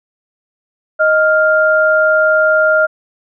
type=tone pair together; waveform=sine; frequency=624.6 / 1400 Hz; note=D#5 / F6; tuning=+7 / +4 cents; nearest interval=octave + major second; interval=1397 cents; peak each=-11 dBFS; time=0.99-2.87 s; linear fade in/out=20 ms; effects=none